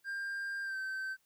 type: tone with pitch glide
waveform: triangle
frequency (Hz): 1596 to 1546.1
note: G6 to G6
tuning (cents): +31 to -24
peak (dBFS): -34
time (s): 0.04-1.17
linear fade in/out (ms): 50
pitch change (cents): -55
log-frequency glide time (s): 0.63-0.77
effects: white hiss -74 dBFS RMS until 1.25 s